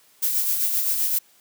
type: noise with tremolo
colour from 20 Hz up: violet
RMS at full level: -21 dBFS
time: 0.22-1.19 s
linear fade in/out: 10 ms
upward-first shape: sine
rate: 7.7 Hz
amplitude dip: 40%
effects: white hiss -57 dBFS RMS until 1.4 s + high-pass 150 Hz 12 dB/octave